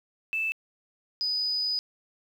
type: tone pair in turn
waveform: triangle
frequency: 2636 / 4976 Hz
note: E7 / D#8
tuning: -1 / -1 cents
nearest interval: major seventh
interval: 1100 cents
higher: second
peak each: -22 dBFS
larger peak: neither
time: 0.33-0.52 / 1.21-1.79 s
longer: second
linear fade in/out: 0 ms
effects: tanh soft clip ceiling -24 dBFS + 9-bit